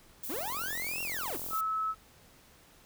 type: noise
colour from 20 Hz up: violet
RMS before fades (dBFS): -39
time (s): 0.23-1.61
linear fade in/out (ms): 5
type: linear two-way sweep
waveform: 40% pulse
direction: up then down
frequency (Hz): 220 to 2794 to 220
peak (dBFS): -35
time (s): 0.29-1.37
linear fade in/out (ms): 10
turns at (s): 1.02
type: click train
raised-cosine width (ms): 1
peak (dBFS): -32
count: 53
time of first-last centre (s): 0.34-1.533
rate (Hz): 43.6
type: tone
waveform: sine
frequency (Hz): 1298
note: E6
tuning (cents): -27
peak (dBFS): -29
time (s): 1.5-1.95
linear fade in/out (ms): 50
effects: pink hiss -59 dBFS RMS until 2.85 s